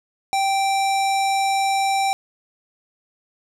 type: tone with low-pass filter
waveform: square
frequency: 782 Hz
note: G5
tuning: 4 cents flat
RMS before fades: -20 dBFS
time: 0.33-2.13 s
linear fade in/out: 0 ms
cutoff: 8800 Hz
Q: 1.1
effects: none